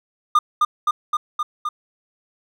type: tone with echo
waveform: triangle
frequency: 1212 Hz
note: D#6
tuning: 46 cents flat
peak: -9 dBFS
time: 0.35-0.39 s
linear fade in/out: 5 ms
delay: 260 ms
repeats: 5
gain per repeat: -2 dB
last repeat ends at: 1.69 s
effects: none